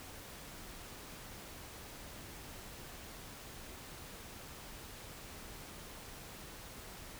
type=silence; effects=pink hiss -50 dBFS RMS until 7.19 s